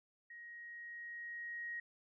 sine tone with level ramp, 1885 Hz, A#6, 19 cents sharp, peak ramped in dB -50 to -40 dBFS, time 0.3-1.8 s, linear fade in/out 5 ms, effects none

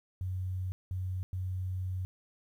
sine tone bursts at uneven times, 92.6 Hz, F#2, 2 cents sharp, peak -32 dBFS, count 3, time 0.21-0.72 / 0.91-1.23 / 1.33-2.05 s, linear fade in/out 0 ms, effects 11-bit

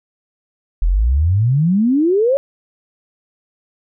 sine exponential sweep, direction up, 39 to 570 Hz, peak -11 dBFS, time 0.82-2.37 s, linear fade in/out 0 ms, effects none

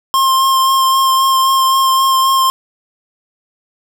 square tone with vibrato, 1062 Hz, C6, 25 cents sharp, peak -10 dBFS, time 0.14-2.5 s, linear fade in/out 0 ms, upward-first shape sine, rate 3.8 Hz, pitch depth 15 cents each way, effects none

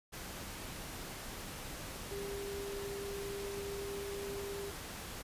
sine tone in noise, 400 Hz, G4, 35 cents sharp, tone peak -40 dBFS, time 2.1-4.71 s, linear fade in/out 20 ms, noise pink, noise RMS -45 dBFS, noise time 0.12-5.23 s, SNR +2 dB, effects resampled to 32000 Hz

